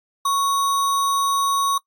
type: tone with sample-and-hold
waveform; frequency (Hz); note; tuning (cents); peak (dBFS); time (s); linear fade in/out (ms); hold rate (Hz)
sine; 1110; C#6; +2; -17; 0.25-1.78; 5; 4900
effects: noise-tail reverb RT60 0.1 s tail -23 dB re dry + AAC 64 kbps